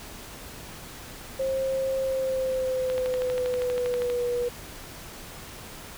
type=tone with pitch glide; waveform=sine; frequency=532 to 485 Hz; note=C5 to B4; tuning=+29 to -31 cents; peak=-24 dBFS; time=1.39-4.49 s; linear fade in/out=10 ms; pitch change=-160 cents; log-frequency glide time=1.99-4.24 s
type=click train; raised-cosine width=0.3 ms; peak=-19 dBFS; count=16; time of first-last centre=2.9-4.1 s; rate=12.5 Hz
effects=pink hiss -42 dBFS RMS until 5.97 s